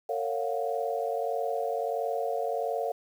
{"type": "chord", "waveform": "sine", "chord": "Gb major seventh", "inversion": "first", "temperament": "equal with one note detuned", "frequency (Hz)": [455.5, 554.4, 698.5, 740], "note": ["Bb4", "Db5", "F5", "Gb5"], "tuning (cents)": [-40, 0, 0, 0], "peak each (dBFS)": [-32, -33, -32, -37], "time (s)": [0.09, 2.92], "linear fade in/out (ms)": 5, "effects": ["9-bit"]}